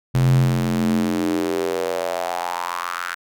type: tone with high-pass filter sweep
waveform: square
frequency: 43.65 Hz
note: F1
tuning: in tune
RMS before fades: -21 dBFS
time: 0.14-3.15 s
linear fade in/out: 10 ms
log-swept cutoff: 110 to 1500 Hz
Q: 4.4
effects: none